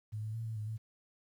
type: tone with pitch steps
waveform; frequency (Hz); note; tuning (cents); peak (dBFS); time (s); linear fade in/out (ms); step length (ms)
sine; 107.1 / 108.7 / 113.7 / 111.6 / 106.5 / 110.5; A2 / A2 / A#2 / A2 / G#2 / A2; -46 / -21 / -43 / +25 / +44 / +8; -36; 0.12-0.78; 20; 110
effects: 11-bit